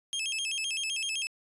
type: tone with vibrato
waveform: sawtooth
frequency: 2900 Hz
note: F#7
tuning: 35 cents flat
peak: -27 dBFS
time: 0.13-1.27 s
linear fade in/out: 0 ms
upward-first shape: square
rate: 7.8 Hz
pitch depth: 180 cents each way
effects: resampled to 24000 Hz